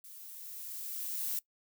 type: noise with level ramp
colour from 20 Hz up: violet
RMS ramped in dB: -51 to -34 dBFS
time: 0.04-1.39 s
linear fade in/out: 2 ms
effects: noise-tail reverb RT60 0.1 s tail -21 dB re dry